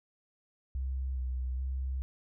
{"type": "tone with vibrato", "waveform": "sine", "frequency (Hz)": 64.5, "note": "C2", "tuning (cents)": -24, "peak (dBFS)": -31, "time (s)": [0.75, 2.02], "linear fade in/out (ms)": 0, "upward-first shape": "square", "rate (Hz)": 1.2, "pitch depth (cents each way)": 28, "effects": []}